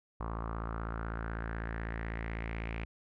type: tone with low-pass filter sweep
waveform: sawtooth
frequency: 56 Hz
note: A1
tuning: 31 cents sharp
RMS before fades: -38 dBFS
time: 0.2-2.85 s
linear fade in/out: 5 ms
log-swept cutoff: 1100 to 2400 Hz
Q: 4.6
effects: none